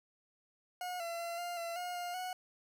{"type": "tone with pitch steps", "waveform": "40% pulse", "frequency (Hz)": [722, 677, 681, 700, 677, 715, 707, 735], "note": ["F#5", "E5", "F5", "F5", "E5", "F5", "F5", "F#5"], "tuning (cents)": [-43, 46, -44, 4, 46, 41, 21, -12], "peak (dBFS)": -37, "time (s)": [0.81, 2.33], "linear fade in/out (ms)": 2, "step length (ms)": 190, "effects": []}